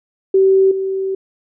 sine tone with level steps, 384.3 Hz, G4, 34 cents flat, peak -8 / -17 dBFS, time 0.34-1.15 s, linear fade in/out 5 ms, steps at 0.71 s, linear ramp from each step 5 ms, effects none

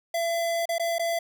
square tone with dropouts, 674 Hz, E5, 38 cents sharp, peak -25 dBFS, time 0.14-1.19 s, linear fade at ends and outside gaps 5 ms, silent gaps 0.656-0.69 / 0.783-0.796 / 0.984-0.994 s, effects none

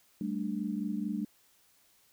sine chord, G suspended second, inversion none, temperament just, 196 / 220.5 / 294 Hz, G3 / A3 / D4, 0 / +4 / +2 cents, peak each -35 / -35 / -37 dBFS, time 0.21-1.25 s, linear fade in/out 2 ms, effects white hiss -66 dBFS RMS until 2.12 s

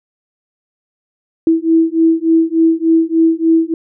sine beating tone pair, 324.9 / 328.3 Hz, E4 / E4, -25 / -7 cents, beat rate 3.4 Hz, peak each -12 dBFS, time 1.47-3.74 s, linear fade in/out 2 ms, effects none

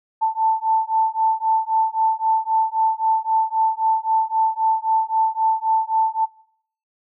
sine beating tone pair, 884 / 887.8 Hz, A5 / A5, +8 / +15 cents, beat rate 3.8 Hz, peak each -20 dBFS, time 0.21-6.26 s, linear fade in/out 20 ms, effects noise-tail reverb RT60 0.6 s tail -21 dB re dry

